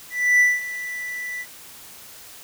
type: tone with ADSR envelope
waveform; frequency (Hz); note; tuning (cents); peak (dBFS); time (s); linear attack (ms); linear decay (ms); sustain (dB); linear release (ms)
triangle; 1975.5; B6; 0; -10; 0.1-1.46; 300; 200; -16; 54
effects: white hiss -43 dBFS RMS until 2.43 s